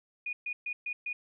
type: tone bursts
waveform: sine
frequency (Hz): 2457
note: D#7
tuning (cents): -22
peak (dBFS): -32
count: 5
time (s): 0.26-1.13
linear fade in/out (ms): 5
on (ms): 70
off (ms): 130
effects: none